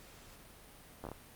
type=slowing click train; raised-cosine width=1 ms; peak=-28 dBFS; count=5; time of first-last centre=1.04-1.116 s; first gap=12 ms; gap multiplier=1.32; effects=pink hiss -56 dBFS RMS until 1.35 s + Opus 48 kbps